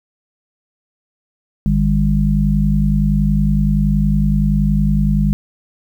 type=harmonic tone; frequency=50.7 Hz; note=G#1; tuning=41 cents flat; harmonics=1 / 3 / 4; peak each=-16 / -16 / -16 dBFS; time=1.66-5.33 s; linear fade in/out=0 ms; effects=8-bit